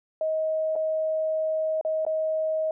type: tone with dropouts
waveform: sine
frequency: 631 Hz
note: D#5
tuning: 24 cents sharp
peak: -23 dBFS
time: 0.21-2.71 s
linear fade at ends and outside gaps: 2 ms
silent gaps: 0.755-0.761 / 1.812-1.849 / 2.051-2.065 s
effects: none